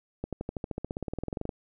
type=accelerating click train; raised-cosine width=2 ms; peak=-19 dBFS; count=22; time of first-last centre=0.24-1.492 s; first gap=87 ms; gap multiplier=0.96; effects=none